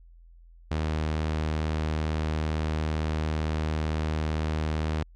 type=tone; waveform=sawtooth; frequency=77.78 Hz; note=D#2; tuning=in tune; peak=-22 dBFS; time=0.71-5.03 s; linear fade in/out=0 ms; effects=added 42 Hz sine -49 dBFS peak until 5.15 s + low-pass 5000 Hz 12 dB/octave